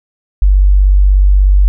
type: tone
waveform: sine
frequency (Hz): 48.29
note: G1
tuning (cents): -25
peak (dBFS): -4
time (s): 0.42-1.68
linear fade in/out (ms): 0
effects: none

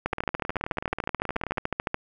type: two click trains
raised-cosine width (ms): 0.5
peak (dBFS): -10 / -16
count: 27 / 28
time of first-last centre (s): 0.06-1.944 / 0.13-1.574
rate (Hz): 13.8 / 18.7
effects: none

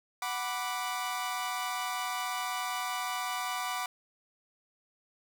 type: chord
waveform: sawtooth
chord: B minor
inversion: second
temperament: equal with one note detuned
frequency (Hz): 740 / 984.9 / 1174.7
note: F#5 / B5 / D6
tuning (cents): 0 / -5 / 0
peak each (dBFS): -33 / -33 / -33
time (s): 0.22-3.86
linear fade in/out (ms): 2
effects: none

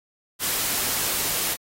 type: noise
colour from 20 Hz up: white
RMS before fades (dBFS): -25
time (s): 0.39-1.57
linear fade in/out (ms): 50
effects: AAC 48 kbps

